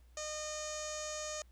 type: tone with low-pass filter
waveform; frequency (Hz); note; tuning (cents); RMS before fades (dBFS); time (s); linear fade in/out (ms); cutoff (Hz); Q
sawtooth; 611; D#5; -32; -41; 0.17-1.42; 2; 6600; 8.2
effects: added 60 Hz sine -58 dBFS peak until 1.51 s + pink hiss -73 dBFS RMS until 1.51 s